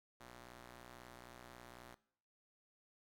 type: ring-modulated tone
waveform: 5% pulse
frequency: 122.3 Hz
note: B2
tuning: 16 cents flat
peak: -40 dBFS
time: 0.2-1.95 s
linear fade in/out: 10 ms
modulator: 460 Hz
effects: noise-tail reverb RT60 0.7 s tail -22 dB re dry + AAC 64 kbps